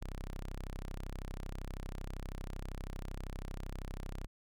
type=tone; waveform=sawtooth; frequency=32.7 Hz; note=C1; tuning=in tune; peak=-36 dBFS; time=0.01-4.27 s; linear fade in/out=10 ms; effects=none